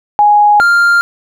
sine / triangle tone pair in turn, 830.6 / 1396.9 Hz, G#5 / F6, 0 / 0 cents, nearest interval major sixth, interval 900 cents, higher second, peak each -4 dBFS, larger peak neither, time 0.19-0.6 / 0.6-1.01 s, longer neither, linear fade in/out 0 ms, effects none

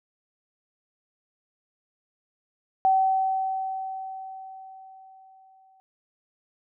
sine tone with exponential decay, 764 Hz, G5, 45 cents flat, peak -16 dBFS, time 2.85-5.8 s, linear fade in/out 0 ms, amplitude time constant 640 ms, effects none

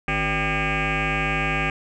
sine tone with frequency modulation, 1200 Hz, D6, 37 cents sharp, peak -19 dBFS, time 0.08-1.7 s, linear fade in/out 2 ms, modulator 209 Hz, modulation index 6.9, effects tanh soft clip ceiling -17 dBFS

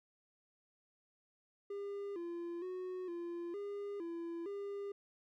triangle tone with pitch steps, 402.3 / 342.9 / 367.8 / 343.8 / 405.6 / 337.3 / 401.9 Hz, G4 / F4 / F#4 / F4 / G#4 / E4 / G4, +45 / -32 / -10 / -27 / -41 / +40 / +43 cents, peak -38 dBFS, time 1.7-4.92 s, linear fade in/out 5 ms, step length 460 ms, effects none

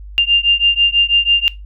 sine beating tone pair, 2794 / 2800.1 Hz, F7 / F7, 0 / +4 cents, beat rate 6.1 Hz, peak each -13 dBFS, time 0.18-1.48 s, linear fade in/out 0 ms, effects noise-tail reverb RT60 0.2 s tail -19 dB re dry + added 50 Hz sine -30 dBFS peak until 1.65 s

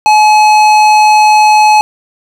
sine tone with tanh clipping, 852 Hz, G#5, 44 cents sharp, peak -5 dBFS, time 0.06-1.81 s, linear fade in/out 0 ms, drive 16 dB, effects none

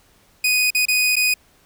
sawtooth tone with dropouts, 2489 Hz, D#7, in tune, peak -12 dBFS, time 0.44-1.34 s, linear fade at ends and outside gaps 5 ms, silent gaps 0.705-0.748 / 0.855-0.883 / 1.157-1.165 s, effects pink hiss -56 dBFS RMS until 1.65 s

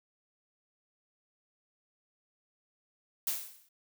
blue noise with exponential decay, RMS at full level -29 dBFS, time 3.27-3.69 s, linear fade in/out 5 ms, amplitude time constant 90 ms, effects none

